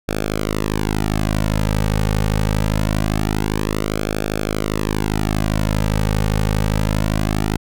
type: tone with flanger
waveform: sawtooth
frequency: 52.5 Hz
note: G#1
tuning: 19 cents sharp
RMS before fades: -19 dBFS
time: 0.08-7.57 s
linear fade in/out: 5 ms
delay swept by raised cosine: 1 to 3 ms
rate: 0.24 Hz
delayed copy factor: -0.95
effects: none